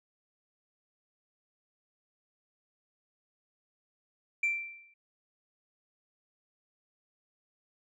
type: tone with exponential decay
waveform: sine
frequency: 2349 Hz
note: D7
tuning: in tune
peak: -22 dBFS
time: 4.43-4.94 s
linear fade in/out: 5 ms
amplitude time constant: 110 ms
effects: tanh soft clip ceiling -23 dBFS